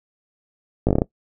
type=slowing click train; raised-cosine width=2 ms; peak=-4 dBFS; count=7; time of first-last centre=0.87-1.019 s; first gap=17 ms; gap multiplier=1.15; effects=noise-tail reverb RT60 0.1 s tail -20 dB re dry